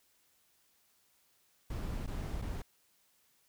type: noise with dropouts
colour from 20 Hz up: brown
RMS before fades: -38 dBFS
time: 1.7-2.62 s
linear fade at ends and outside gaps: 5 ms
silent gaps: 2.065-2.075 / 2.417-2.421 s
effects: white hiss -71 dBFS RMS until 3.48 s